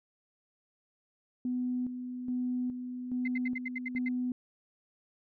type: tone with tremolo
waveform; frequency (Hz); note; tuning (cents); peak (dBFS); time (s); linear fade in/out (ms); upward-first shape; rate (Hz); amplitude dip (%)
sine; 249.6; B3; +19; -29; 1.45-4.32; 2; square; 1.2; 55
type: tone bursts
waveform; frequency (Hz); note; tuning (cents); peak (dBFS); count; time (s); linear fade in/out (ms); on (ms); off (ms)
sine; 2071; C7; -18; -33; 9; 3.25-4.087; 5; 29; 72
effects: tanh soft clip ceiling -21 dBFS